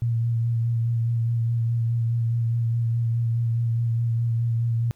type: tone with vibrato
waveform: sine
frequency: 116.2 Hz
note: A#2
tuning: 5 cents flat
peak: -20 dBFS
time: 0.02-4.91 s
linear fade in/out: 0 ms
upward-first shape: sine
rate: 4.8 Hz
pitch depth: 23 cents each way
effects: pink hiss -63 dBFS RMS until 4.95 s